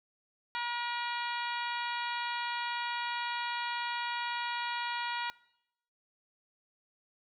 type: harmonic tone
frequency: 478.1 Hz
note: A#4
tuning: 44 cents sharp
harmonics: 2 / 3 / 4 / 5 / 6 / 7 / 8 / 9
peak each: -35 / -39 / -41 / -43 / -45 / -46 / -47 / -48 dBFS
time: 0.55-5.3 s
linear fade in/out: 0 ms
effects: noise-tail reverb RT60 0.8 s tail -22 dB re dry